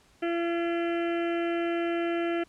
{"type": "harmonic tone", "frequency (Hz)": 340, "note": "F4", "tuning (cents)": -46, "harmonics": [1, 2, 4, 5, 6, 7, 8, 9], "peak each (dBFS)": [-27, -33, -39, -41, -43, -44, -45, -46], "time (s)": [0.22, 2.44], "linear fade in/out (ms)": 10, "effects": ["pink hiss -61 dBFS RMS until 2.48 s", "low-pass 9000 Hz 12 dB/octave"]}